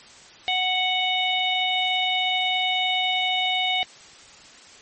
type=harmonic tone; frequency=740 Hz; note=F#5; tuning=in tune; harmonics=1 / 3 / 4 / 5; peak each=-26 / -26 / -26 / -26 dBFS; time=0.48-3.83 s; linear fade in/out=0 ms; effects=white hiss -47 dBFS RMS until 4.81 s + MP3 32 kbps